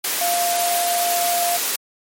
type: tone in noise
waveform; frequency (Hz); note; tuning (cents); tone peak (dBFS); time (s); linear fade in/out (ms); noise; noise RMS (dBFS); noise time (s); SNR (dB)
sine; 698.5; F5; 0; -19; 0.21-1.57; 5; white; -22; 0.04-1.76; 0
effects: high-pass 300 Hz 12 dB/octave + MP3 64 kbps